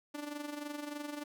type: tone with amplitude modulation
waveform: sawtooth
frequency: 293.7 Hz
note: D4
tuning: in tune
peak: -33 dBFS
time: 0.14-1.24 s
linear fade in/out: 10 ms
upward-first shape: sine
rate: 23.3 Hz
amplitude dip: 65%
effects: none